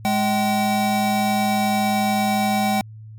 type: tone pair together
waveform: square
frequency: 208.3 / 766.7 Hz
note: G#3 / G5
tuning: +5 / -39 cents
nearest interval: octave + major seventh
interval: 2256 cents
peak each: -21 dBFS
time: 0.05-2.81 s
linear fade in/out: 0 ms
effects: added 109 Hz sine -36 dBFS peak until 3.18 s + MP3 96 kbps